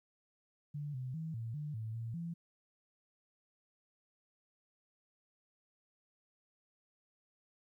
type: tone with pitch steps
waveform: sine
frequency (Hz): 146.5 / 127.9 / 160.6 / 114.2 / 149.2 / 110.6 / 114.6 / 168.7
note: D3 / C3 / E3 / A#2 / D3 / A2 / A#2 / E3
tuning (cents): -4 / -39 / -45 / -35 / +28 / +9 / -29 / +40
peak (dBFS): -38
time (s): 0.74-2.34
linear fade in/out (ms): 10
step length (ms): 200
effects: 13-bit